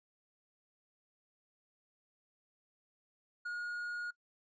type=tone; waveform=triangle; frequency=1438 Hz; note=F#6; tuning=50 cents flat; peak=-35 dBFS; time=3.45-4.11 s; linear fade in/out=10 ms; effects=noise-tail reverb RT60 0.1 s tail -22 dB re dry + resampled to 16000 Hz